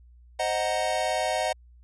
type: chord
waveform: square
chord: C half-diminished seventh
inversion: none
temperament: equal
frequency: 523.3 / 622.3 / 740 / 932.3 Hz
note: C5 / Eb5 / Gb5 / Bb5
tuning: 0 / 0 / 0 / 0 cents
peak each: -34 / -29 / -29 / -35 dBFS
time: 0.39-1.53 s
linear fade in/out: 10 ms
effects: added 60 Hz sine -50 dBFS peak until 1.83 s + resampled to 24000 Hz